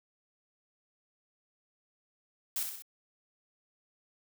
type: noise with echo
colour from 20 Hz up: blue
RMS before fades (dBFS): -33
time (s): 2.56-2.63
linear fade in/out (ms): 2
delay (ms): 64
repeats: 3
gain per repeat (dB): -5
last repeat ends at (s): 2.822
effects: none